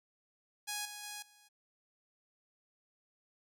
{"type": "tone with level steps", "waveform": "5% pulse", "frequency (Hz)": 830.6, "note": "G#5", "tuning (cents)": 0, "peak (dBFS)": [-25, -33, -31, -50], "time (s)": [0.67, 1.49], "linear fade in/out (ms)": 20, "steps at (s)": [0.85, 1.03, 1.22], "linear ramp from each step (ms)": 5, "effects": []}